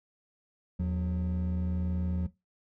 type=tone pair together; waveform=triangle; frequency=80.7 / 181.17 Hz; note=E2 / F#3; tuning=-36 / -36 cents; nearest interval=octave + major second; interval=1400 cents; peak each=-27 / -27 dBFS; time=0.79-2.27 s; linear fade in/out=10 ms; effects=noise-tail reverb RT60 0.2 s tail -18 dB re dry + tanh soft clip ceiling -23 dBFS